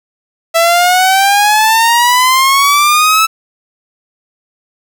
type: exponential sweep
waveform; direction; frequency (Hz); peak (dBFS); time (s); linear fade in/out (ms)
sawtooth; up; 659.3 to 1318.5; -3; 0.54-3.27; 20
effects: 7-bit